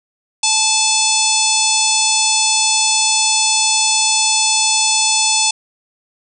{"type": "harmonic tone", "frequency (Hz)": 871, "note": "A5", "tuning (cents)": -18, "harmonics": [1, 3, 4, 5, 6, 7, 8, 9, 10], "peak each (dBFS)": [-21, -21, -21, -21, -21, -21, -21, -21, -21], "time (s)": [0.43, 5.51], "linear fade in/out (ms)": 5, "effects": []}